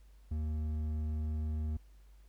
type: tone with hard clipping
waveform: triangle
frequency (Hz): 77.2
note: D#2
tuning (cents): -13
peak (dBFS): -34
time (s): 0.31-1.77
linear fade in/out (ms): 5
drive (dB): 10
effects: added 50 Hz sine -55 dBFS peak until 2.28 s + pink hiss -72 dBFS RMS until 2.28 s